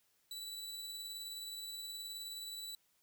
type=tone with tremolo; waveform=sawtooth; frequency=3951 Hz; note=B7; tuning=in tune; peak=-39 dBFS; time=0.31-2.75 s; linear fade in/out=2 ms; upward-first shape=triangle; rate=19 Hz; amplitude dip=30%; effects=white hiss -75 dBFS RMS until 3.02 s